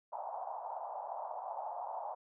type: band-pass noise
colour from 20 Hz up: white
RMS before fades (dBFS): -42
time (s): 0.12-2.15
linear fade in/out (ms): 10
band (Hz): 650 to 910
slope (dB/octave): 48
effects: none